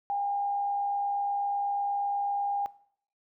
sine tone with frequency modulation, 807 Hz, G#5, 50 cents flat, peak -27 dBFS, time 0.1-2.66 s, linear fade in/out 0 ms, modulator 68.2 Hz, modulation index 0.22, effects noise-tail reverb RT60 0.6 s tail -19 dB re dry

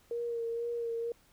sine tone with vibrato, 467.1 Hz, A#4, 3 cents sharp, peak -32 dBFS, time 0.11-1.12 s, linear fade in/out 2 ms, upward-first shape sine, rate 2.1 Hz, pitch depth 24 cents each way, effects pink hiss -65 dBFS RMS until 1.32 s

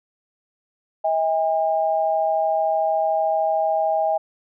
sine tone pair together, 641 / 807.6 Hz, E5 / G#5, -49 / -49 cents, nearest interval major third, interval 400 cents, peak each -20 / -21 dBFS, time 1.04-4.18 s, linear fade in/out 10 ms, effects none

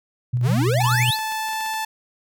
sine tone with tremolo, 122.8 Hz, B2, 9 cents flat, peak -17 dBFS, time 0.33-1.11 s, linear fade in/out 10 ms, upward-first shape square, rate 12 Hz, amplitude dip 25%
square exponential sweep, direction up, 111.2 to 4978 Hz, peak -21 dBFS, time 0.42-1.18 s, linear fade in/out 50 ms
clicks, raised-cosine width 0.2 ms, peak -22 dBFS, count 11, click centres 0.738 / 0.855 / 0.919 / 1.026 / 1.189 / 1.322 / 1.487 / 1.533 / 1.608 / 1.662 / 1.739 s
sawtooth tone with pitch glide, 870 to 877.6 Hz, A5 to A5, -20 to -5 cents, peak -20 dBFS, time 0.8-1.85 s, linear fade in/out 5 ms, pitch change +15 cents, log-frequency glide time 0.92-1.58 s
effects none

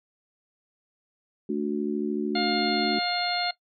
sine chord, D major, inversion second, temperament just, 220.2 / 293.7 / 367.1 Hz, A3 / D4 / F#4, +2 / 0 / -14 cents, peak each -29 dBFS, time 1.49-2.99 s, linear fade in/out 5 ms
harmonic tone, 708 Hz, F5, 23 cents sharp, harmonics 1 / 2 / 3 / 4 / 5 / 6, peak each -29 / -34 / -33 / -39 / -35 / -29 dBFS, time 2.35-3.51 s, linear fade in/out 5 ms
effects noise-tail reverb RT60 0.1 s tail -18 dB re dry

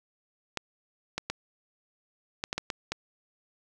clicks, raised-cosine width 0.2 ms, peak -13 dBFS, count 8, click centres 0.573 / 1.18 / 1.3 / 2.439 / 2.529 / 2.58 / 2.702 / 2.92 s, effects 9-bit

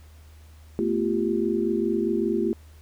sine tone cluster, 221.3 / 246.3 / 342.3 / 389.9 Hz, A3 / B3 / F4 / G4, +10 / -5 / -35 / -9 cents, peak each -27 / -31 / -25 / -27 dBFS, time 0.79-2.53 s, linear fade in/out 0 ms, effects added 77 Hz sine -46 dBFS peak until 2.81 s + pink hiss -58 dBFS RMS until 2.81 s

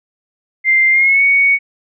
sine tone with pitch glide, 2093 to 2230 Hz, C7 to C#7, 0 to +10 cents, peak -8 dBFS, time 0.64-1.59 s, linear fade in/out 50 ms, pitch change +110 cents, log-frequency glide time 0.9-1.23 s, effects none

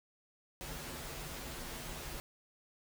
pink noise with comb filter, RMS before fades -44 dBFS, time 0.61-2.2 s, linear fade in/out 0 ms, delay 10 ms, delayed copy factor -0.6, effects none

